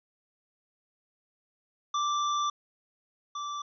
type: tone pair in turn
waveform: square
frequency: 1174.7 / 1167.9 Hz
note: D6 / D6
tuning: 0 / -10 cents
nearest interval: unison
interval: 10 cents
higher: first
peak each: -27 / -34 dBFS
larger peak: first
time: 1.94-2.5 / 3.35-3.62 s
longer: first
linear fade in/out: 5 ms
effects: resampled to 16000 Hz